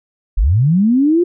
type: linear sweep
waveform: sine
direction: up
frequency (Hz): 34.65 to 360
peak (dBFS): -9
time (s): 0.37-1.24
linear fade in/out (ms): 10
effects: none